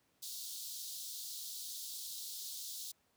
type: high-pass noise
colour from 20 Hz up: pink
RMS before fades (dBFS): -45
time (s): 0.22-2.92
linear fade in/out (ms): 10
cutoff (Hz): 3600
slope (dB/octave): 48
effects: pink hiss -75 dBFS RMS until 3.16 s + high-pass 100 Hz 12 dB/octave